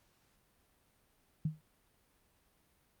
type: tone with exponential decay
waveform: sine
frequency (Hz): 155.56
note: D#3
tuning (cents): 0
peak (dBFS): -27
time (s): 1.45-1.61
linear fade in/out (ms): 5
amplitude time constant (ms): 33
effects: pink hiss -72 dBFS RMS until 3 s + Opus 48 kbps